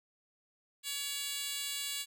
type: tone with high-pass filter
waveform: 10% pulse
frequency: 565 Hz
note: C#5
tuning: 33 cents sharp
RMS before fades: -38 dBFS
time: 0.83-2.06 s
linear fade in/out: 50 ms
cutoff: 4200 Hz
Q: 1.1
effects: none